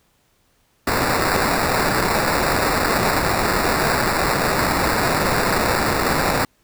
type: noise with sample-and-hold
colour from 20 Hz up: white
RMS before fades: -19 dBFS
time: 0.87-6.45 s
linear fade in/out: 2 ms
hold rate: 3150 Hz
effects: pink hiss -62 dBFS RMS until 6.63 s